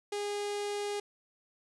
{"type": "tone with notch filter", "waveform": "sawtooth", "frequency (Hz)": 410, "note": "G#4", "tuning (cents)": -22, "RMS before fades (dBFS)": -35, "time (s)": [0.12, 1], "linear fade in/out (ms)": 5, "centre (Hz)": 1400, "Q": 1.7, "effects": ["resampled to 24000 Hz"]}